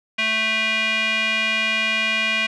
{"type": "tone with band-pass filter", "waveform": "square", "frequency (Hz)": 220, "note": "A3", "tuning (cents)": 0, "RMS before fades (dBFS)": -21, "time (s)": [0.18, 2.47], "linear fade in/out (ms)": 10, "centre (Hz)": 2500, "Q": 4.2, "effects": ["resampled to 22050 Hz"]}